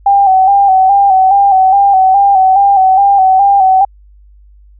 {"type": "tone with vibrato", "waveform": "sine", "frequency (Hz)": 777, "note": "G5", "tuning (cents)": -16, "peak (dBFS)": -4, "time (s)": [0.06, 3.85], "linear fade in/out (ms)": 5, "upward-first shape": "square", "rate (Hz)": 2.4, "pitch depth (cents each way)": 46, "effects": ["added 50 Hz sine -38 dBFS peak until 4.79 s"]}